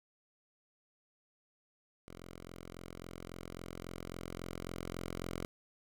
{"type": "tone with level ramp", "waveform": "5% pulse", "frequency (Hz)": 43.65, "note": "F1", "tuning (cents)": 0, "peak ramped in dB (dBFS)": [-38, -27], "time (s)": [2.08, 5.45], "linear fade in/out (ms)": 0, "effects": []}